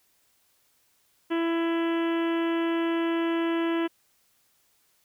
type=harmonic tone; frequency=333 Hz; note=E4; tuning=18 cents sharp; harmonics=1 / 2 / 3 / 4 / 5 / 6 / 7 / 8 / 9 / 10; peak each=-24 / -36 / -36 / -40 / -39 / -42 / -46 / -44 / -43 / -49 dBFS; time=1.3-3.88 s; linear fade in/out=20 ms; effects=white hiss -67 dBFS RMS until 5.04 s